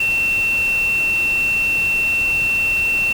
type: tone in noise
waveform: sine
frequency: 2700 Hz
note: E7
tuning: 41 cents sharp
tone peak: -15 dBFS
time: 0-3.13 s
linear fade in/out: 5 ms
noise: pink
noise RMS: -32 dBFS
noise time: 0-3.13 s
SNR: +14 dB
effects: none